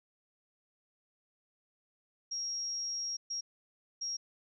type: tone bursts at uneven times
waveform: sine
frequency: 5600 Hz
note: F8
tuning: 4 cents sharp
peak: -34 dBFS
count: 3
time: 2.31-3.17 / 3.3-3.41 / 4.01-4.17 s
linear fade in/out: 10 ms
effects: none